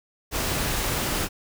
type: noise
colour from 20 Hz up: pink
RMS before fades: -26 dBFS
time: 0.31-1.29 s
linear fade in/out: 50 ms
effects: none